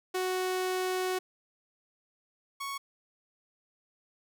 sawtooth tone pair in turn, 370 / 1108.7 Hz, F#4 / C#6, 0 / 0 cents, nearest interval octave + perfect fifth, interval 1900 cents, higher second, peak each -25 / -31 dBFS, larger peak first, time 0.14-1.19 / 2.6-2.78 s, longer first, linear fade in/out 10 ms, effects none

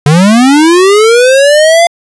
square linear sweep, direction up, 140.1 to 695 Hz, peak -3 dBFS, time 0.06-1.87 s, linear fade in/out 2 ms, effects resampled to 24000 Hz

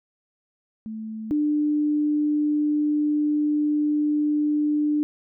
sine tone pair in turn, 219.2 / 298.2 Hz, A3 / D4, -6 / +27 cents, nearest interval perfect fourth, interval 533 cents, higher second, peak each -30 / -19 dBFS, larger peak second, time 0.86-1.31 / 1.31-5.03 s, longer second, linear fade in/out 0 ms, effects none

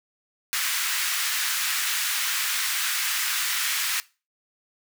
pink high-pass noise, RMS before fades -26 dBFS, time 0.53-4 s, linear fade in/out 0 ms, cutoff 1400 Hz, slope 24 dB/octave, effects noise-tail reverb RT60 0.3 s tail -20 dB re dry

